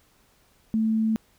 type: tone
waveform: sine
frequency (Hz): 220.7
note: A3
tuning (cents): +5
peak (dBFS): -20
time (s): 0.74-1.16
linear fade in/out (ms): 0
effects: pink hiss -62 dBFS RMS until 1.38 s